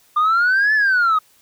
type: exponential two-way sweep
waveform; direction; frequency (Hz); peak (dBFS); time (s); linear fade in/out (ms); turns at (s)
sine; up then down; 1196 to 1760 to 1241; -11; 0.16-1.19; 10; 0.74
effects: tanh soft clip ceiling -11 dBFS + white hiss -55 dBFS RMS until 1.41 s